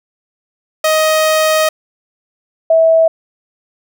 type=tone pair in turn; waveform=sawtooth / sine; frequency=627 / 650.7 Hz; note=D#5 / E5; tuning=+13 / -23 cents; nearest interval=minor second; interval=64 cents; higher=second; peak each=-6 dBFS; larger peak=neither; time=0.84-1.69 / 2.7-3.08 s; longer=first; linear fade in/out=5 ms; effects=none